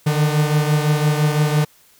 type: beating tone pair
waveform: 45% pulse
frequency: 148.9 / 154.8 Hz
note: D3 / D#3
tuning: +24 / -9 cents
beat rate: 5.9 Hz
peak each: -16 / -21 dBFS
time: 0.06-1.65 s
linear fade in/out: 10 ms
effects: white hiss -53 dBFS RMS until 1.99 s